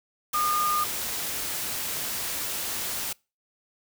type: tone in noise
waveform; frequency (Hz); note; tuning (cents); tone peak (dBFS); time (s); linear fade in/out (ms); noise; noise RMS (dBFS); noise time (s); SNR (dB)
sine; 1216; D#6; -40; -23; 0.34-0.84; 5; white; -31; 0.33-3.13; +5
effects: noise-tail reverb RT60 0.3 s tail -26 dB re dry